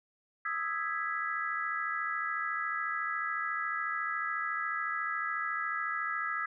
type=chord; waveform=sine; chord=E major seventh; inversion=third; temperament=equal; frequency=1244.5 / 1318.5 / 1661.2 / 1975.5 Hz; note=D#6 / E6 / G#6 / B6; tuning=0 / 0 / 0 / 0 cents; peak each=-38 / -36 / -36 / -38 dBFS; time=0.45-6.46 s; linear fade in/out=5 ms; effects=none